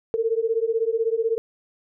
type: beating tone pair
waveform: sine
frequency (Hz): 445.3 / 461.3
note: A4 / A#4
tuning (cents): +21 / -18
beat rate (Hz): 16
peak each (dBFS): -23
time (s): 0.14-1.38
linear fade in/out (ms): 0
effects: none